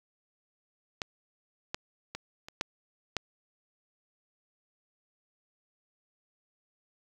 clicks, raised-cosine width 0.2 ms, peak -15 / -15 / -20 / -26 / -12 / -12 dBFS, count 6, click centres 1.018 / 1.745 / 2.15 / 2.485 / 2.611 / 3.167 s, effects 9-bit

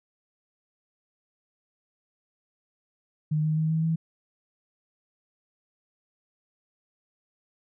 sine tone with pitch steps, 153.3 / 155.53 / 157.79 / 160.09 / 162.42 Hz, D#3 / D#3 / D#3 / D#3 / E3, -25 / 0 / +25 / +50 / -25 cents, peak -22 dBFS, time 3.31-3.96 s, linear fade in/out 10 ms, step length 130 ms, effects none

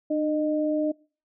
sine tone pair together, 302.4 / 614 Hz, D#4 / D#5, -49 / -23 cents, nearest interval octave, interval 1226 cents, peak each -24 / -26 dBFS, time 0.1-0.92 s, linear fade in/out 10 ms, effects noise-tail reverb RT60 0.4 s tail -25 dB re dry

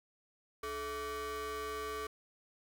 40% pulse ring-modulated tone, 363 Hz, F#4, 33 cents flat, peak -34 dBFS, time 0.63-2.07 s, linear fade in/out 5 ms, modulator 793 Hz, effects none

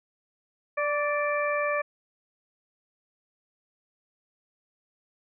harmonic tone with a mistuned harmonic, 587.3 Hz, D5, in tune, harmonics 1 / 2 / 3 / 4, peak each -27 / -30 / -32 / -33 dBFS, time 0.77-1.82 s, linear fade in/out 10 ms, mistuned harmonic 2, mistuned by -20 cents, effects none

